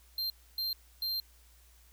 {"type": "tone bursts at uneven times", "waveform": "square", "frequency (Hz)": 4169, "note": "C8", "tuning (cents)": -7, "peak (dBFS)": -32, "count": 3, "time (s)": [[0.18, 0.3], [0.58, 0.73], [1.02, 1.2]], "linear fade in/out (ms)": 2, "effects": ["added 59 Hz sine -59 dBFS peak until 1.92 s", "white hiss -64 dBFS RMS until 1.92 s"]}